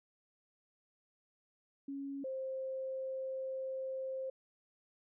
sine tone pair in turn, 277.2 / 527.2 Hz, C#4 / C5, 0 / +13 cents, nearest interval major seventh, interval 1113 cents, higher second, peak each -39 / -37 dBFS, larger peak second, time 1.88-2.24 / 2.24-4.3 s, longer second, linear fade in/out 5 ms, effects none

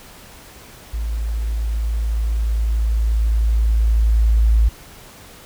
sine tone with level ramp, 55.3 Hz, A1, 9 cents sharp, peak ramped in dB -20 to -10 dBFS, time 0.93-4.69 s, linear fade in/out 10 ms, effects pink hiss -42 dBFS RMS until 5.45 s

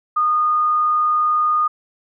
sine tone, 1227 Hz, D#6, 25 cents flat, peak -14 dBFS, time 0.16-1.68 s, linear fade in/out 10 ms, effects none

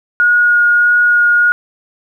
sine tone with vibrato, 1440 Hz, F#6, 47 cents flat, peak -7 dBFS, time 0.2-1.52 s, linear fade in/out 0 ms, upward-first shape sine, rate 1.6 Hz, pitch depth 9 cents each way, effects 8-bit

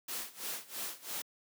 white noise with tremolo, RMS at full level -38 dBFS, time 0.08-1.22 s, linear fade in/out 5 ms, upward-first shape sine, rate 3 Hz, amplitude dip 90%, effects high-pass 200 Hz 12 dB/octave

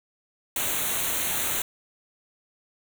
white band-stop noise, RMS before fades -27 dBFS, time 0.56-1.62 s, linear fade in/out 2 ms, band 4200 to 6000 Hz, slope 96 dB/octave, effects none

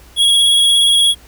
square tone with vibrato, 3322 Hz, G#7, in tune, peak -9 dBFS, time 0.16-1.15 s, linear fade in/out 50 ms, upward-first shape sine, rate 17 Hz, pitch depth 19 cents each way, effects added 60 Hz sine -43 dBFS peak until 1.27 s + pink hiss -45 dBFS RMS until 1.27 s

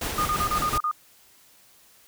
pink noise with tremolo, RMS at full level -28 dBFS, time 0.01-0.78 s, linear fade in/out 5 ms, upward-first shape triangle, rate 5.7 Hz, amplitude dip 40%
sine tone bursts, 1225 Hz, D#6, 27 cents flat, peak -22 dBFS, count 7, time 0.18-0.913 s, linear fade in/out 2 ms, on 73 ms, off 37 ms
effects white hiss -56 dBFS RMS until 2.07 s

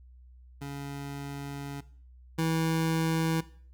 25% pulse tone pair in turn, 140.8 / 162.2 Hz, C#3 / E3, +27 / -28 cents, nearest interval major second, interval 245 cents, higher second, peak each -32 / -22 dBFS, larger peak second, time 0.61-1.81 / 2.38-3.41 s, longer first, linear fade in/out 10 ms, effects noise-tail reverb RT60 0.5 s tail -18 dB re dry + added 62 Hz sine -50 dBFS peak until 3.73 s

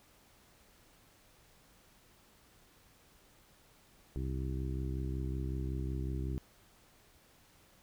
harmonic tone, 65.4 Hz, C2, in tune, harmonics 1 / 2 / 3 / 4 / 5 / 6, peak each -36 / -39 / -47 / -47 / -45 / -49 dBFS, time 4.16-6.38 s, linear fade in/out 0 ms, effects pink hiss -64 dBFS RMS until 7.82 s

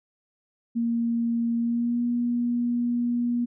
sine tone with pitch glide, 233.1 to 240.1 Hz, A#3 to B3, 0 to -49 cents, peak -22 dBFS, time 0.75-3.46 s, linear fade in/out 20 ms, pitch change +51 cents, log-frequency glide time 1.58-2.03 s, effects none

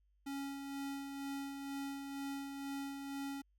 square tone with tremolo, 277.2 Hz, C#4, in tune, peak -40 dBFS, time 0.26-3.42 s, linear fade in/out 10 ms, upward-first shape sine, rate 2.1 Hz, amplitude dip 40%, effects added 50 Hz sine -70 dBFS peak until 3.58 s

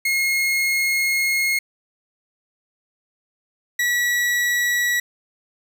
40% pulse tone pair in turn, 2155 / 1936.4 Hz, C#7 / B6, -49 / -35 cents, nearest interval major second, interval 186 cents, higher first, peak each -17 dBFS, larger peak neither, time 0.05-1.59 / 3.79-5 s, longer first, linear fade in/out 5 ms, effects none

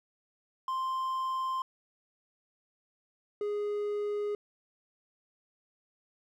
triangle tone pair in turn, 1046.5 / 414.1 Hz, C6 / G#4, 0 / -5 cents, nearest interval octave + major third, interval 1605 cents, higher first, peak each -28 dBFS, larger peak neither, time 0.68-1.62 / 3.41-4.35 s, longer neither, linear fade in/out 2 ms, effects none

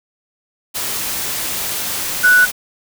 sine tone in noise, 1480 Hz, F#6, in tune, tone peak -7 dBFS, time 2.23-2.46 s, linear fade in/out 20 ms, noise white, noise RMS -22 dBFS, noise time 0.74-2.52 s, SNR +12 dB, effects none

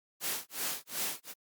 white noise with tremolo, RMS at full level -33 dBFS, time 0.2-1.34 s, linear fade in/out 50 ms, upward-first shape sine, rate 2.7 Hz, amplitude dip 100%, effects high-pass 150 Hz 12 dB/octave + Opus 48 kbps

